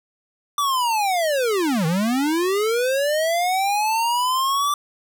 square linear two-way sweep, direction down then up, 1174.7 to 153.7 to 1174.7 Hz, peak -19 dBFS, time 0.58-4.74 s, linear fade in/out 2 ms, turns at 1.86 s, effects none

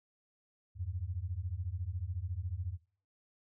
sine beating tone pair, 82.41 / 96.41 Hz, E2 / G2, 0 / -28 cents, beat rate 14 Hz, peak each -39 / -38 dBFS, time 0.75-2.78 s, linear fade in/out 50 ms, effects noise-tail reverb RT60 0.4 s tail -19 dB re dry

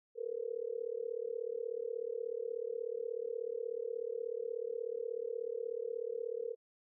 sine tone with amplitude modulation, 466.2 Hz, A#4, in tune, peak -32 dBFS, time 0.15-6.56 s, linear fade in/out 50 ms, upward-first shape sine, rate 36.5 Hz, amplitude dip 100%, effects none

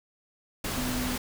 sine tone in noise, 249.7 Hz, B3, 19 cents sharp, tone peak -31 dBFS, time 0.77-1.16 s, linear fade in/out 5 ms, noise pink, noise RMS -32 dBFS, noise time 0.64-1.18 s, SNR -2 dB, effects none

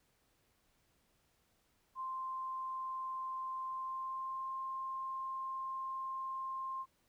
sine tone with pitch glide, 1046.5 to 1057.4 Hz, C6 to C6, 0 to +18 cents, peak -38 dBFS, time 1.95-6.86 s, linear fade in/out 50 ms, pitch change +18 cents, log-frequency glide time 3.68-4.54 s, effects pink hiss -75 dBFS RMS until 7.08 s

